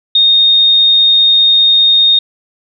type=tone; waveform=sine; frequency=3695 Hz; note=A#7; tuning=16 cents flat; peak=-5 dBFS; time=0.15-2.19 s; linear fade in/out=5 ms; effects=none